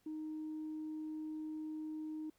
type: tone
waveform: sine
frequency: 310.5 Hz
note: D#4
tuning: 3 cents flat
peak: -39 dBFS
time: 0.06-2.3 s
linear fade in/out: 5 ms
effects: tanh soft clip ceiling -37 dBFS + pink hiss -75 dBFS RMS until 2.38 s